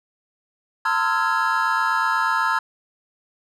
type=tone cluster; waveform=triangle; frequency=904 / 1033 / 1298 / 1386 / 1664 Hz; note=A5 / C6 / E6 / F6 / G#6; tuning=+47 / -22 / -27 / -14 / +3 cents; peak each=-23 dBFS; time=0.85-2.59 s; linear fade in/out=5 ms; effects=none